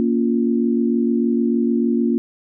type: chord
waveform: sine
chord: Bb minor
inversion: none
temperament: just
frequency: 233.1 / 279.7 / 349.6 Hz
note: Bb3 / Db4 / F4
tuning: 0 / +16 / +2 cents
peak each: -17 / -22 / -22 dBFS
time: 0-2.18 s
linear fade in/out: 0 ms
effects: none